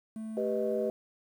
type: tone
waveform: triangle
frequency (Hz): 220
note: A3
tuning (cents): 0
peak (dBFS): -34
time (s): 0.16-0.9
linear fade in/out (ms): 2
type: chord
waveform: sine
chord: G augmented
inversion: none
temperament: equal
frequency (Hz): 392 / 493.9 / 622.3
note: G4 / B4 / D#5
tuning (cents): 0 / 0 / 0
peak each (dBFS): -32 / -32 / -33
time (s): 0.37-0.9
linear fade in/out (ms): 2
effects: tanh soft clip ceiling -17 dBFS + 10-bit